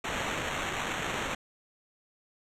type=noise with sample-and-hold; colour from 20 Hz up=white; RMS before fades=-33 dBFS; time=0.04-1.35 s; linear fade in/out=5 ms; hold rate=4900 Hz; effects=low-pass 8000 Hz 12 dB/octave